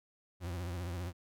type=tone with vibrato; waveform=40% pulse; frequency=88 Hz; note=F2; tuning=14 cents sharp; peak=-36 dBFS; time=0.4-1.13 s; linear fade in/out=50 ms; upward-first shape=triangle; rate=15 Hz; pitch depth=110 cents each way; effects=none